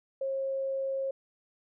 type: tone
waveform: sine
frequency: 539 Hz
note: C#5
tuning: 49 cents flat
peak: -29 dBFS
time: 0.21-1.11 s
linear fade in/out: 5 ms
effects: none